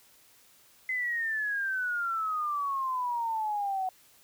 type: exponential sweep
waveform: sine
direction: down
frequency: 2053 to 741 Hz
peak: -28 dBFS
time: 0.89-3.89 s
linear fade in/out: 2 ms
effects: white hiss -60 dBFS RMS until 4.23 s